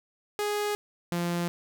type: tone pair in turn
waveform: sawtooth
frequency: 415.3 / 173.01 Hz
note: G#4 / F3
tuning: 0 / -16 cents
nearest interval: octave + minor third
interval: 1516 cents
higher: first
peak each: -23 dBFS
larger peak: neither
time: 0.39-0.75 / 1.12-1.48 s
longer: neither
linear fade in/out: 0 ms
effects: none